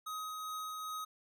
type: tone with tremolo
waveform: square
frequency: 1261 Hz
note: D#6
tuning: 23 cents sharp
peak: -39 dBFS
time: 0.06-1.05 s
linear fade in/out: 10 ms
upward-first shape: triangle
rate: 2.5 Hz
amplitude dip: 25%
effects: none